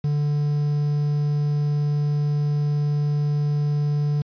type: tone with quantisation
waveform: triangle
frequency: 146.83 Hz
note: D3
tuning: in tune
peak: -17 dBFS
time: 0.04-4.22 s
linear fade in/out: 5 ms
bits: 7
effects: resampled to 11025 Hz